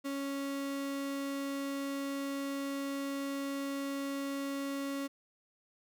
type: tone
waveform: 35% pulse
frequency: 277.2 Hz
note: C#4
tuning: in tune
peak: -33 dBFS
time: 0.04-5.08 s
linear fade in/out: 20 ms
effects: none